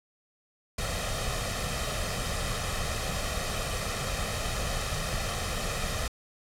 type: noise with comb filter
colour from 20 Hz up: pink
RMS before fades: -31 dBFS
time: 0.78-6.08 s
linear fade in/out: 5 ms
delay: 1.6 ms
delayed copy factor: +0.65
effects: low-pass 10000 Hz 12 dB/octave